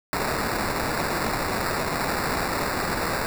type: noise with sample-and-hold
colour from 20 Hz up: violet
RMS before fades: -26 dBFS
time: 0.13-3.26 s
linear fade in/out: 0 ms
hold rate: 3150 Hz
effects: none